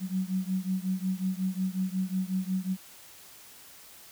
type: beating tone pair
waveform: sine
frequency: 185 / 190.5 Hz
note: F#3 / G3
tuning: 0 / -49 cents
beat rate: 5.5 Hz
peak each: -30 / -31 dBFS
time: 0-2.77 s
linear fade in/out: 50 ms
effects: white hiss -51 dBFS RMS until 4.11 s